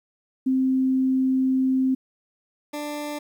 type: tone pair in turn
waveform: sine / 20% pulse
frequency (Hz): 261.6 / 295.4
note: C4 / D4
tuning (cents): 0 / +10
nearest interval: major second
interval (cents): 210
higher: second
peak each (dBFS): -18 / -24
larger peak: first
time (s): 0.46-1.95 / 2.73-3.19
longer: first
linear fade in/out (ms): 10
effects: 10-bit